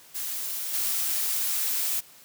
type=noise with level steps; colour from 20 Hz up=blue; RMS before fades=-32 / -27 dBFS; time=0.14-2.01 s; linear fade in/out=20 ms; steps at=0.73 s; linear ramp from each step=10 ms; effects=white hiss -52 dBFS RMS until 2.24 s + high-pass 80 Hz 12 dB/octave